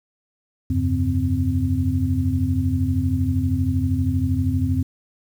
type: tone cluster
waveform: sine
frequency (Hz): 84.5 / 97.2 / 137 / 258.9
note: E2 / G2 / C#3 / C4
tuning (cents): +43 / -14 / -20 / -18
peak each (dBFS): -23 / -22 / -28 / -23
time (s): 0.7-4.83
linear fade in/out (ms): 5
effects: 8-bit